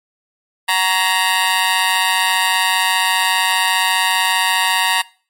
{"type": "tone with amplitude modulation", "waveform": "15% pulse", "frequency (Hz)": 935, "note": "A#5", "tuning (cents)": 5, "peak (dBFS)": -3, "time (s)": [0.68, 5.02], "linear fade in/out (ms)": 10, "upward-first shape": "sine", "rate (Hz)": 190, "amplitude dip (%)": 95, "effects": ["noise-tail reverb RT60 0.4 s tail -22 dB re dry", "MP3 64 kbps"]}